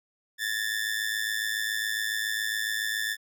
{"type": "ring-modulated tone", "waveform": "sawtooth", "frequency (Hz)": 1760, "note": "A6", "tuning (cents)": 0, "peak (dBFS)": -21, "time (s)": [0.38, 3.17], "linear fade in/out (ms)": 50, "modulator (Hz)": 53.6, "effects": []}